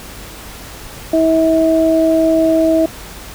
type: tone pair together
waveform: sine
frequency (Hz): 322.7 / 646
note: E4 / E5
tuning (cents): -37 / -35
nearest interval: octave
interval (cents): 1202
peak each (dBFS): -12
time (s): 1.13-2.86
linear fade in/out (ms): 5
effects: added 50 Hz sine -38 dBFS peak until 3.34 s + pink hiss -33 dBFS RMS until 3.34 s